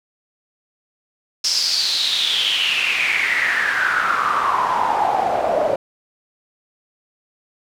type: noise with band-pass filter sweep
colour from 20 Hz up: pink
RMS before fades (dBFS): -19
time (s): 1.44-5.76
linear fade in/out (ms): 5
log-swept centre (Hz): 5400 to 570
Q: 7.5
effects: none